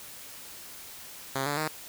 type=tone with pitch steps; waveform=5% pulse; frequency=135.1 / 144.8 / 155.19 Hz; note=C#3 / D3 / D#3; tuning=-44 / -24 / -4 cents; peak=-17 dBFS; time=1.35-1.68 s; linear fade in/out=5 ms; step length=110 ms; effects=white hiss -45 dBFS RMS until 1.88 s

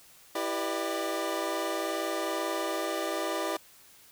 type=chord; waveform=25% pulse; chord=E minor seventh; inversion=none; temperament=equal with one note detuned; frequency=329.6 / 392 / 493.9 / 598.6 Hz; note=E4 / G4 / B4 / D5; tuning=0 / 0 / 0 / +33 cents; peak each=-31 / -32 / -35 / -30 dBFS; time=0.35-3.57 s; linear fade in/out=5 ms; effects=white hiss -56 dBFS RMS until 4.11 s

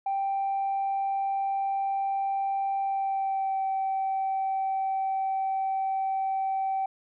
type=tone with pitch glide; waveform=sine; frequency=784 to 771.4 Hz; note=G5 to G5; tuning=0 to -28 cents; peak=-24 dBFS; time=0.06-6.86 s; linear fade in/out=5 ms; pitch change=-28 cents; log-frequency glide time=2.8-3.64 s; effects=tanh soft clip ceiling -22 dBFS

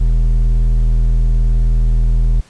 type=tone with hard clipping; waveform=sine; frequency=40.48 Hz; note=E1; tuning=31 cents flat; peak=-11 dBFS; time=0-2.41 s; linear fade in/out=10 ms; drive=7 dB; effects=pink hiss -47 dBFS RMS until 2.49 s + resampled to 22050 Hz

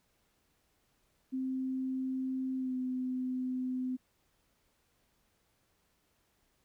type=tone with pitch glide; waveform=sine; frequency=261.1 to 255.3 Hz; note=C4 to C4; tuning=-3 to -42 cents; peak=-32 dBFS; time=1.32-3.97 s; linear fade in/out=20 ms; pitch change=-39 cents; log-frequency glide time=2.57-2.75 s; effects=pink hiss -74 dBFS RMS until 6.64 s

